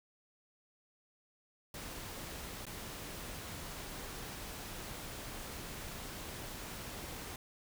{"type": "noise with dropouts", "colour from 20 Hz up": "pink", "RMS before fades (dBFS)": -45, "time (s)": [1.74, 7.36], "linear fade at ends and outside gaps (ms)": 2, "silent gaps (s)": [2.654, 2.666], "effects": []}